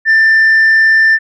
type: tone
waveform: sine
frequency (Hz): 1781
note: A6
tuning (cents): +21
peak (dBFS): -3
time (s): 0.05-1.19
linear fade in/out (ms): 50
effects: tanh soft clip ceiling -4 dBFS